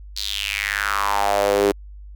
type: tone with high-pass filter sweep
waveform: sawtooth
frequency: 101.1 Hz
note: G#2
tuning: 46 cents flat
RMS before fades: -21 dBFS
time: 0.16-1.72 s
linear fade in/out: 10 ms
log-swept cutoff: 4400 to 360 Hz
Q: 4.7
effects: added 50 Hz sine -36 dBFS peak until 2.15 s